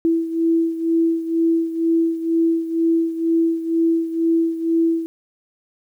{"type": "beating tone pair", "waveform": "sine", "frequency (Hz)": [329.6, 331.7], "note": ["E4", "E4"], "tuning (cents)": [0, 11], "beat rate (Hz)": 2.1, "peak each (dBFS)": [-17, -22], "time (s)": [0.05, 5.06], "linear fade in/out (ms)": 0, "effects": ["9-bit"]}